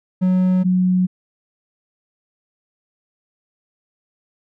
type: tone pair in turn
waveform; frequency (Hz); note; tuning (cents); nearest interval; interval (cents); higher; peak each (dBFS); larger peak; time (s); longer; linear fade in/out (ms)
triangle / sine; 184.3 / 183.13; F#3 / F#3; -7 / -18; unison; 11; first; -11 / -13; first; 0.21-0.64 / 0.64-1.07; neither; 20
effects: none